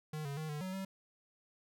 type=tone with pitch steps; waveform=square; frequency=153.8 / 140.6 / 156.2 / 148.8 / 186.8 / 192 Hz; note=D#3 / C#3 / D#3 / D3 / F#3 / G3; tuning=-20 / +25 / +7 / +23 / +17 / -36 cents; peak=-39 dBFS; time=0.13-0.85 s; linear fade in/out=5 ms; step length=120 ms; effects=none